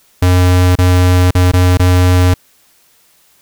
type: tone with dropouts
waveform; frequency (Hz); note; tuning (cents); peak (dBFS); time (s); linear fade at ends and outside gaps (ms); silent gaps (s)
square; 90.4; F#2; -40; -7; 0.22-2.34; 5; 0.755-0.786 / 1.309-1.35 / 1.516-1.535 / 1.773-1.795
effects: white hiss -51 dBFS RMS until 3.41 s